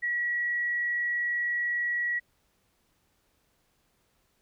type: tone with frequency modulation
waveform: sine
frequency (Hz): 1924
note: B6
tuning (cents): -46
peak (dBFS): -26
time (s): 0.02-2.2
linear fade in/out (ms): 20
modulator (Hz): 53.7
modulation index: 0.22
effects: pink hiss -71 dBFS RMS until 4.41 s